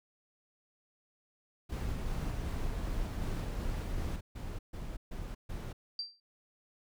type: noise bursts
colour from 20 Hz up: brown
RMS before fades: -40 dBFS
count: 11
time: 1.69-5.73 s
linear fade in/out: 10 ms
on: 240 ms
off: 140 ms
type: noise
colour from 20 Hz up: brown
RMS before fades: -36 dBFS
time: 1.72-4.16 s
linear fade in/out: 2 ms
type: tone with exponential decay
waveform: sine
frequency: 4699 Hz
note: D8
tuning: in tune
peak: -31 dBFS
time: 5.99-6.2 s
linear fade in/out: 2 ms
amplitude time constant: 44 ms
effects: none